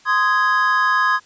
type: chord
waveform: triangle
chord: Ab major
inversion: first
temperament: just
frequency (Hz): 1038.3 / 1245.9 / 1661.2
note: C6 / Eb6 / Ab6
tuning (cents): -14 / +2 / 0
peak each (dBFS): -17 / -18 / -16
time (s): 0.05-1.2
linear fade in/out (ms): 50
effects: white hiss -51 dBFS RMS until 1.25 s + resampled to 16000 Hz